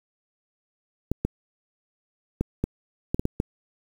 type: clicks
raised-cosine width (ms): 3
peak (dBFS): -10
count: 8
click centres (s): 1.116 / 1.25 / 2.41 / 2.64 / 3.145 / 3.195 / 3.254 / 3.401
effects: 7-bit